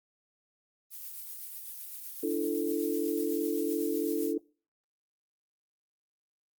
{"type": "noise with tremolo", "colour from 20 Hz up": "violet", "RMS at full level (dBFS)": -40, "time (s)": [0.9, 4.34], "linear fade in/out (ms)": 50, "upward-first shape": "triangle", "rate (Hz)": 7.9, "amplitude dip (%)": 40}
{"type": "chord", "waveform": "sine", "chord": "D suspended second", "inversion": "none", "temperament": "equal with one note detuned", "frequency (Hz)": [293.7, 336.7, 440], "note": ["D4", "E4", "A4"], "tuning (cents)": [0, 37, 0], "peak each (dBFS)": -32, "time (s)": [2.23, 4.38], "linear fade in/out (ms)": 5}
{"effects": ["noise-tail reverb RT60 0.4 s tail -24 dB re dry", "Opus 24 kbps"]}